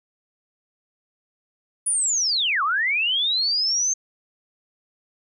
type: linear two-way sweep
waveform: sine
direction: down then up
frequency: 9956 to 1073 to 6380 Hz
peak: -19 dBFS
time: 1.86-3.94 s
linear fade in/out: 10 ms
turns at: 2.63 s
effects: none